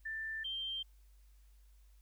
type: tone pair in turn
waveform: sine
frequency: 1775 / 3153 Hz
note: A6 / G7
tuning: +15 / +9 cents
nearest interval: minor seventh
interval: 994 cents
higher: second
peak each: -38 / -37 dBFS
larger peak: second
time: 0.05-0.44 / 0.44-0.83 s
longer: neither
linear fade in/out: 10 ms
effects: added 50 Hz sine -59 dBFS peak until 2.01 s + white hiss -75 dBFS RMS until 2.01 s